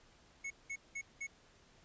square tone bursts, 2200 Hz, C#7, 14 cents flat, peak -40 dBFS, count 4, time 0.44-1.27 s, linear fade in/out 10 ms, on 65 ms, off 190 ms, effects pink hiss -65 dBFS RMS until 1.84 s + resampled to 16000 Hz

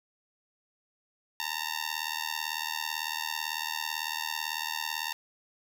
10% pulse tone with amplitude modulation, 913 Hz, A#5, 36 cents flat, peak -19 dBFS, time 1.4-5.13 s, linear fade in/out 0 ms, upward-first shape sine, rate 78 Hz, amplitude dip 100%, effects none

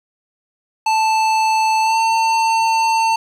square tone with pitch glide, 880 to 899 Hz, A5 to A5, 0 to +37 cents, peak -14 dBFS, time 0.86-3.16 s, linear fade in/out 5 ms, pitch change +37 cents, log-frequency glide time 1.82-1.97 s, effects low-pass 7000 Hz 12 dB/octave + 7-bit

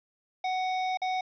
square tone with dropouts, 744 Hz, F#5, 9 cents sharp, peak -28 dBFS, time 0.44-1.21 s, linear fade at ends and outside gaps 5 ms, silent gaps 0.973-1.017 s, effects resampled to 11025 Hz + 10-bit

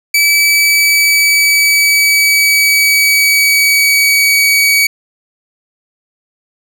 sawtooth tone with pitch glide, 2300 to 2264 Hz, D7 to C#7, -37 to +36 cents, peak -4 dBFS, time 0.14-4.87 s, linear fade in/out 5 ms, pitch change -27 cents, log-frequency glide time 0.3-4.36 s, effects none

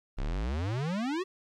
square exponential sweep, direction up, 30 to 391.8 Hz, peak -30 dBFS, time 0.17-1.24 s, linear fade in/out 20 ms, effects low-pass 5000 Hz 12 dB/octave + 11-bit

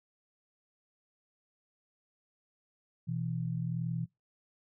sine tone pair together, 123.7 / 165.12 Hz, B2 / E3, +3 / +3 cents, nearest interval perfect fourth, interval 500 cents, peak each -35 / -34 dBFS, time 3.07-4.06 s, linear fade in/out 20 ms, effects noise-tail reverb RT60 0.2 s tail -24 dB re dry

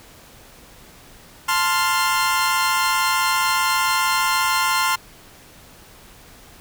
sawtooth chord, F major, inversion first, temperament equal, 880 / 1046.5 / 1396.9 Hz, A5 / C6 / F6, 0 / 0 / 0 cents, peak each -21 / -16 / -19 dBFS, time 1.48-4.96 s, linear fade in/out 10 ms, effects pink hiss -46 dBFS RMS until 6.6 s

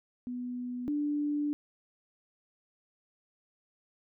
sine tone pair in turn, 246.9 / 293.6 Hz, B3 / D4, 0 / 0 cents, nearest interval minor third, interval 300 cents, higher second, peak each -34 / -28 dBFS, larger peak second, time 0.27-0.88 / 0.88-1.53 s, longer second, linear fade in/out 0 ms, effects none

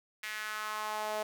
sawtooth tone with high-pass filter sweep, 213.8 Hz, A3, 49 cents flat, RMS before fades -37 dBFS, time 0.23-1.23 s, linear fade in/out 5 ms, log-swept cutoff 2000 to 620 Hz, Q 2.8, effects none

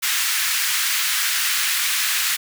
pink high-pass noise, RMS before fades -21 dBFS, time 0.02-2.37 s, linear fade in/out 20 ms, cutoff 1500 Hz, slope 24 dB/octave, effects none

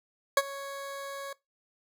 20% pulse tone with ADSR envelope, 554.4 Hz, C#5, in tune, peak -13 dBFS, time 0.37-1.33 s, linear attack 3 ms, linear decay 42 ms, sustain -19 dB, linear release 4 ms, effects noise-tail reverb RT60 0.2 s tail -21 dB re dry

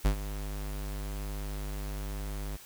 square tone with ADSR envelope, 50.5 Hz, G#1, 48 cents flat, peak -21 dBFS, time 0.04-2.57 s, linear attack 18 ms, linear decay 90 ms, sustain -14 dB, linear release 15 ms, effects white hiss -51 dBFS RMS until 2.65 s

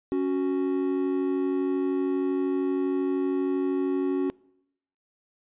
triangle tone pair together, 277.2 / 370 Hz, C#4 / F#4, 0 / 0 cents, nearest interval perfect fourth, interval 500 cents, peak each -24 dBFS, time 0.12-4.3 s, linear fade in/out 0 ms, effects noise-tail reverb RT60 0.8 s tail -24 dB re dry + resampled to 8000 Hz

